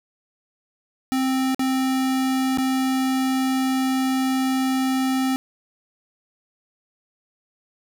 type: tone with dropouts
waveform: square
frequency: 262.3 Hz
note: C4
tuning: 4 cents sharp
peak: -20 dBFS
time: 1.12-5.36 s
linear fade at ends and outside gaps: 0 ms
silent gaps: 1.546-1.594 / 2.574-2.584 s
effects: none